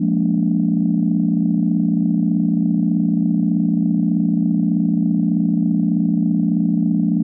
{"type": "chord", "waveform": "sine", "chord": "Bb dominant seventh", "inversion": "second", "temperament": "just", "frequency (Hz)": [174.81, 209.8, 233.1, 291.4], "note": ["F3", "Ab3", "Bb3", "D4"], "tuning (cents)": [2, 18, 0, -13], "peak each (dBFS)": [-18, -19, -20, -21], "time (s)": [0, 7.23], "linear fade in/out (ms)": 10, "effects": ["tanh soft clip ceiling -5 dBFS"]}